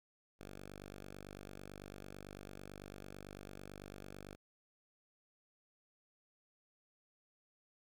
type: tone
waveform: 5% pulse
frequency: 49 Hz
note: G1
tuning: in tune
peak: -38 dBFS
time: 0.39-4.36 s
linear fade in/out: 20 ms
effects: none